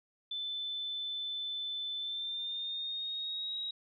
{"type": "tone with pitch glide", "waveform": "sine", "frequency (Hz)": [3520, 3816], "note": ["A7", "A#7"], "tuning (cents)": [0, 40], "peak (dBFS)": -35, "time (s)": [0.31, 3.71], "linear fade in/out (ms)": 5, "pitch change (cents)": 140, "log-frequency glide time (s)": [1.98, 3.56], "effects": []}